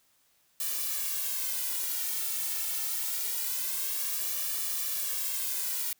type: noise with flanger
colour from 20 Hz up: blue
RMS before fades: -32 dBFS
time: 0.6-5.93 s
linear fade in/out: 2 ms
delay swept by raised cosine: 1.7 to 2.25 ms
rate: 0.25 Hz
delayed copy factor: +0.95
effects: white hiss -68 dBFS RMS until 5.99 s